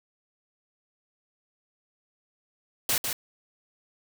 white noise with echo, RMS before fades -25 dBFS, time 2.89-2.98 s, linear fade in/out 2 ms, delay 150 ms, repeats 1, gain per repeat -5 dB, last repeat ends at 3.13 s, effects none

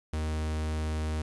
45% pulse tone, 77.78 Hz, D#2, in tune, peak -29 dBFS, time 0.13-1.22 s, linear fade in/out 5 ms, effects resampled to 24000 Hz + 10-bit

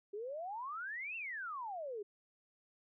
sine exponential two-way sweep, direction up then down, 392 to 2756 to 392 Hz, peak -40 dBFS, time 0.13-2.03 s, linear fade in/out 10 ms, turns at 1.16 s, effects none

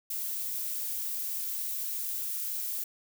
violet noise, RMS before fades -34 dBFS, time 0.1-2.84 s, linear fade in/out 5 ms, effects none

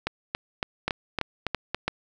two click trains, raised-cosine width 0.3 ms, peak -10 / -9 dBFS, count 7 / 4, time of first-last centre 0.07-1.746 / 0.88-1.88 s, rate 3.58 / 3 Hz, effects none

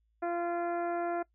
harmonic tone, 344.8 Hz, F4, 22 cents flat, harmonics 1 / 2 / 3 / 4 / 5 / 6 / 7, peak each -34 / -33 / -45 / -41 / -47 / -53 / -56 dBFS, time 0.22-1.23 s, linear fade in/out 10 ms, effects noise-tail reverb RT60 0.1 s tail -22 dB re dry + added 55 Hz sine -70 dBFS peak until 1.34 s

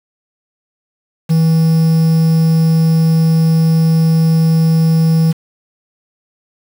triangle tone with quantisation, 161.8 Hz, E3, 32 cents flat, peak -6 dBFS, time 1.29-5.33 s, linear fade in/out 20 ms, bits 5, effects none

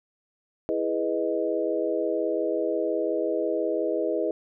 sine chord, E major seventh, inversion none, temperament equal, 329.6 / 415.3 / 493.9 / 622.3 Hz, E4 / G#4 / B4 / D#5, 0 / 0 / 0 / 0 cents, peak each -29 dBFS, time 0.69-4.31 s, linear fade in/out 0 ms, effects none

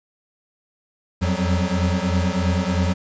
square tone cluster, 85.2 / 88.3 / 180.3 / 189.7 Hz, F2 / F2 / F#3 / F#3, -42 / +20 / -45 / +43 cents, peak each -25 dBFS, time 1.21-2.94 s, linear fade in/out 20 ms, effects resampled to 16000 Hz + 9-bit

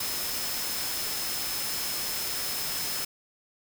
sine tone in noise, 5190 Hz, E8, 28 cents flat, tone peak -36 dBFS, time 0-3.05 s, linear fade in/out 5 ms, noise white, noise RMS -32 dBFS, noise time 0-3.05 s, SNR -7 dB, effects none

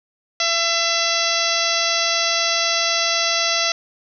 harmonic tone, 672 Hz, E5, 33 cents sharp, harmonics 1 / 2 / 3 / 4 / 5 / 6 / 7 / 8 / 9, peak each -26 / -26 / -26 / -26 / -26 / -26 / -26 / -26 / -26 dBFS, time 0.4-3.72 s, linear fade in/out 2 ms, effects none

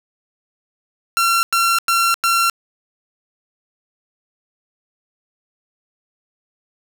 sawtooth tone bursts, 1364 Hz, F6, 41 cents flat, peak -10 dBFS, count 4, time 1.17-2.498 s, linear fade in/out 0 ms, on 260 ms, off 96 ms, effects none

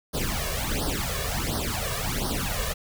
pink noise with flanger, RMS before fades -28 dBFS, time 0.13-2.74 s, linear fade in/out 20 ms, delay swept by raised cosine 0.2 to 1.8 ms, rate 1.4 Hz, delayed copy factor +1, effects none

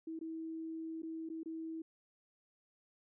sine tone with dropouts, 323.4 Hz, E4, 33 cents flat, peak -40 dBFS, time 0.07-1.82 s, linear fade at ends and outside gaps 5 ms, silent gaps 0.191-0.211 / 1.021-1.031 / 1.29-1.299 / 1.433-1.458 s, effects none

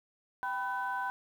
sine tone cluster, 782 / 993 / 1515 Hz, G5 / B5 / F#6, -4 / +9 / +40 cents, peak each -37 / -34 / -36 dBFS, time 0.43-1.1 s, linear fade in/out 0 ms, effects tanh soft clip ceiling -24 dBFS + 10-bit

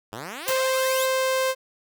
5% pulse exponential sweep, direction up, 97.8 to 4186 Hz, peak -22 dBFS, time 0.12-1.06 s, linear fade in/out 10 ms
sawtooth tone, 523.3 Hz, C5, in tune, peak -17 dBFS, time 0.46-1.55 s, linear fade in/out 50 ms
white noise with exponential decay, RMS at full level -24 dBFS, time 0.48-0.64 s, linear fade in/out 0 ms, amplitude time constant 33 ms
effects none

